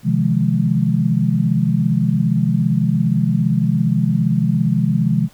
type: chord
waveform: sine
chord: F minor seventh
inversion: second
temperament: just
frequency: 130.96 / 157.15 / 174.61 / 209.5 Hz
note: C3 / Eb3 / F3 / Ab3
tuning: +2 / +18 / 0 / +15 cents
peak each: -19 dBFS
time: 0.03-5.29 s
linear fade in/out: 50 ms
effects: pink hiss -50 dBFS RMS until 5.33 s